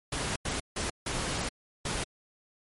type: noise bursts at uneven times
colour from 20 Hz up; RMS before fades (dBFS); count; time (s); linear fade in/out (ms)
pink; -32; 5; 0.12-0.36 / 0.45-0.6 / 0.76-0.9 / 1.06-1.49 / 1.85-2.04; 5
effects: MP3 48 kbps